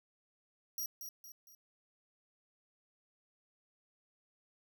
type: tone with echo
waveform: 15% pulse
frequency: 5710 Hz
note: F8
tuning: 37 cents sharp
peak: -31 dBFS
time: 0.78-0.86 s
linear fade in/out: 2 ms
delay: 230 ms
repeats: 3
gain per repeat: -7 dB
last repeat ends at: 1.55 s
effects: none